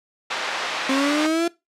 pink band-pass noise, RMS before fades -27 dBFS, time 0.3-1.27 s, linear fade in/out 10 ms, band 790 to 3900 Hz, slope 12 dB/octave
35% pulse exponential sweep, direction up, 263.9 to 344.5 Hz, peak -17 dBFS, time 0.89-1.48 s, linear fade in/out 5 ms
effects noise-tail reverb RT60 0.2 s tail -20 dB re dry + low-pass 9000 Hz 12 dB/octave

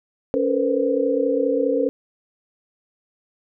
sine tone cluster, 278.7 / 453.2 / 487.9 / 518 Hz, C#4 / A#4 / B4 / C5, +9 / -49 / -21 / -17 cents, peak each -23 dBFS, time 0.34-1.89 s, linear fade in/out 0 ms, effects none

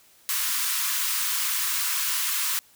white high-pass noise, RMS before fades -26 dBFS, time 0.29-2.59 s, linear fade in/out 0 ms, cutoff 950 Hz, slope 96 dB/octave, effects white hiss -57 dBFS RMS until 2.75 s

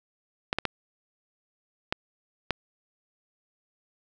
clicks, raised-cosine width 0.3 ms, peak -9 dBFS, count 5, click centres 0.529 / 0.586 / 0.653 / 1.925 / 2.507 s, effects none

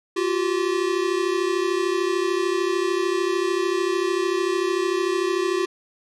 square tone pair together, 349.2 / 382.6 Hz, F4 / G4, 0 / -42 cents, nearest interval major second, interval 158 cents, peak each -24 dBFS, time 0.16-5.66 s, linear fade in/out 10 ms, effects low-pass 7000 Hz 12 dB/octave

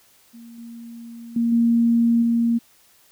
sine tone with level steps, 233.1 Hz, A#3, in tune, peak -39 / -35 / -17 / -14 / -16 dBFS, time 0.33-2.59 s, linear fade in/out 20 ms, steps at 0.58 / 1.36 / 1.52 / 2.22 s, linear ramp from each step 5 ms, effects white hiss -56 dBFS RMS until 3.11 s

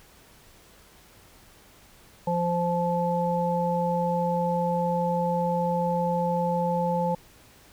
harmonic tone, 173.5 Hz, F3, 11 cents flat, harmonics 1 / 3 / 5, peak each -27 / -27 / -27 dBFS, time 2.27-7.15 s, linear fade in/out 5 ms, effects pink hiss -54 dBFS RMS until 7.72 s

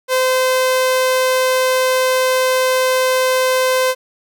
sawtooth tone, 515 Hz, C5, 28 cents flat, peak -9 dBFS, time 0.08-3.95 s, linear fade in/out 50 ms, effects none

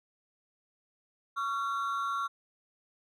triangle ring-modulated tone, 1244.5 Hz, D#6, in tune, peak -25 dBFS, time 1.36-2.28 s, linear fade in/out 20 ms, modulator 125 Hz, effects none

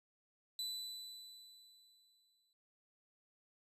40% pulse tone with exponential decay, 3988 Hz, B7, 16 cents sharp, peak -37 dBFS, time 0.59-2.53 s, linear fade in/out 1 ms, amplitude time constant 420 ms, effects resampled to 32000 Hz

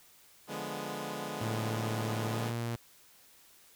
10% pulse chord, D diminished seventh, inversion none, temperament equal, 146.83 / 174.61 / 207.7 / 246.9 Hz, D3 / F3 / Ab3 / Cb4, 0 / 0 / 0 / 0 cents, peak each -34 / -36 / -32 / -35 dBFS, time 0.47-2.53 s, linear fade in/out 50 ms
sawtooth tone with pitch glide, 111.5 to 117.31 Hz, A2 to A#2, +23 to +11 cents, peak -29 dBFS, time 1.41-2.76 s, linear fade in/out 5 ms, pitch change +88 cents, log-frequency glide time 2.27-2.53 s
effects white hiss -60 dBFS RMS until 3.75 s

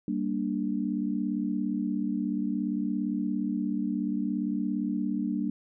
sine chord, G minor, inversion none, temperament equal, 196 / 233.1 / 293.7 Hz, G3 / Bb3 / D4, 0 / 0 / 0 cents, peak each -31 dBFS, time 0.08-5.5 s, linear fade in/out 2 ms, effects none

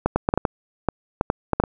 clicks, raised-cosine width 1 ms, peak -4 dBFS, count 12, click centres 0.06 / 0.16 / 0.289 / 0.339 / 0.376 / 0.452 / 0.887 / 1.211 / 1.301 / 1.533 / 1.6 / 1.638 s, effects none

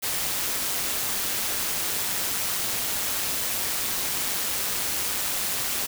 white noise with amplitude modulation, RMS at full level -25 dBFS, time 0.02-5.87 s, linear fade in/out 20 ms, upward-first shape sine, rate 195 Hz, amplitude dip 50%, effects none

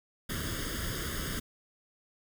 pink noise with comb filter, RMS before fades -35 dBFS, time 0.29-1.4 s, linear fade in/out 10 ms, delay 0.6 ms, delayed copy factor +0.85, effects none

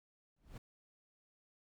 brown noise with exponential growth, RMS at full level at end -43 dBFS, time 0.36-0.58 s, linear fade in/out 5 ms, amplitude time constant 47 ms, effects none

